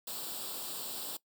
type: noise with comb filter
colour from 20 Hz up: white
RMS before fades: -40 dBFS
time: 0.07-1.17 s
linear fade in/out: 5 ms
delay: 0.24 ms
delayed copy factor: +0.75
effects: noise-tail reverb RT60 0.1 s tail -20 dB re dry + high-pass 200 Hz 12 dB/octave